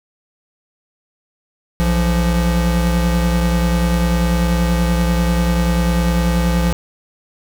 square tone pair together, 60.69 / 171.8 Hz, B1 / F3, -30 / -28 cents, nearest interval octave + tritone, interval 1802 cents, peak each -17 dBFS, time 1.8-6.73 s, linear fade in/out 0 ms, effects none

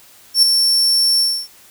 40% pulse tone with ADSR envelope, 5440 Hz, F8, 46 cents flat, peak -5 dBFS, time 0.34-1.48 s, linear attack 86 ms, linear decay 6 ms, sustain -6 dB, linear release 280 ms, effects white hiss -46 dBFS RMS until 1.7 s

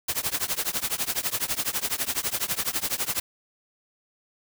white noise with tremolo, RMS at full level -24 dBFS, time 0.08-3.2 s, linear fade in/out 5 ms, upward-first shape triangle, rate 12 Hz, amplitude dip 100%, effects none

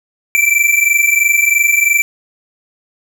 square tone pair together, 2326 / 2349 Hz, D7 / D7, -17 / 0 cents, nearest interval unison, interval 17 cents, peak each -13 dBFS, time 0.35-2.02 s, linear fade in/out 0 ms, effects none

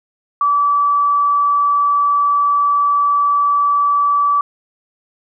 sine tone, 1153 Hz, D6, 32 cents flat, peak -11 dBFS, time 0.41-4.41 s, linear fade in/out 2 ms, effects none

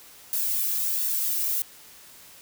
violet noise with flanger, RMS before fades -26 dBFS, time 0.33-1.62 s, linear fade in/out 0 ms, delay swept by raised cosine 1.1 to 1.78 ms, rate 1.4 Hz, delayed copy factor +0.5, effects white hiss -49 dBFS RMS until 2.41 s

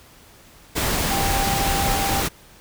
sine tone in noise, 790 Hz, G5, 13 cents sharp, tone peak -24 dBFS, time 1.1-2.22 s, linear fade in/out 20 ms, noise pink, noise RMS -22 dBFS, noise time 0.75-2.29 s, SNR -5 dB, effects pink hiss -49 dBFS RMS until 2.6 s

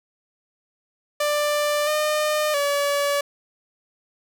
sawtooth tone with pitch steps, 591 / 607 / 571 Hz, D5 / D#5 / D5, +11 / -43 / -49 cents, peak -16 dBFS, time 1.2-3.21 s, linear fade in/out 5 ms, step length 670 ms, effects none

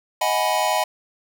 square chord, G# minor seventh, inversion second, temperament equal with one note detuned, 628.4 / 740 / 830.6 / 987.8 Hz, D#5 / F#5 / G#5 / B5, +17 / 0 / 0 / 0 cents, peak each -25 dBFS, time 0.21-0.84 s, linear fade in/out 5 ms, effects none

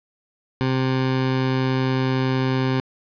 20% pulse tone, 130.81 Hz, C3, in tune, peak -14 dBFS, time 0.61-2.8 s, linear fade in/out 0 ms, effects resampled to 11025 Hz + 8-bit

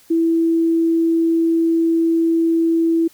sine tone, 330.1 Hz, E4, 2 cents sharp, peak -13 dBFS, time 0.1-3.08 s, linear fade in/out 10 ms, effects white hiss -51 dBFS RMS until 3.13 s

